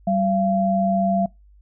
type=tone pair together; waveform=sine; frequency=192.8 / 684.3 Hz; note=G3 / F5; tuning=-28 / -35 cents; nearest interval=octave + minor seventh; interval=2193 cents; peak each=-20 dBFS; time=0.07-1.26 s; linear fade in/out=5 ms; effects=noise-tail reverb RT60 0.2 s tail -23 dB re dry + added 50 Hz sine -48 dBFS peak until 1.61 s